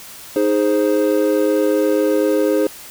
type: chord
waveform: triangle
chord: Ab major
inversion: second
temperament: equal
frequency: 311.1 / 415.3 / 523.3 Hz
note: Eb4 / Ab4 / C5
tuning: 0 / 0 / 0 cents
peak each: -16 dBFS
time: 0.36-2.67 s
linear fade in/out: 2 ms
effects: white hiss -37 dBFS RMS until 2.9 s